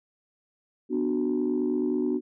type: chord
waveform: sine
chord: B minor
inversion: none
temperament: just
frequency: 246.9 / 296.3 / 370.4 Hz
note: B3 / D4 / F#4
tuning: 0 / +15 / +2 cents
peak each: -27 dBFS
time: 0.89-2.21 s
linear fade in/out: 50 ms
effects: tanh soft clip ceiling -17 dBFS